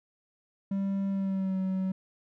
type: tone with pitch glide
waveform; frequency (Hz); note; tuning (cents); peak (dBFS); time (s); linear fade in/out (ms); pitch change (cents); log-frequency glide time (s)
triangle; 196 to 188.78; G3 to F#3; 0 to +35; -25; 0.71-1.92; 5; -65; 1.1-1.58
effects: none